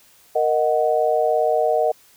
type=chord; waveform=sine; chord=D# minor; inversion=second; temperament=equal; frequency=466.2 / 622.3 / 740 Hz; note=A#4 / D#5 / F#5; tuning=0 / 0 / 0 cents; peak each=-21 / -19 / -21 dBFS; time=0.35-1.92 s; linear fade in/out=10 ms; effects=white hiss -53 dBFS RMS until 2.16 s